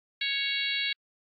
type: harmonic tone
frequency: 554.4 Hz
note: C#5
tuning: in tune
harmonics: 3 / 4 / 5 / 6 / 7 / 8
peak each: -37 / -32 / -35 / -35 / -32 / -38 dBFS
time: 0.21-0.93 s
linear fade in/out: 5 ms
effects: AAC 64 kbps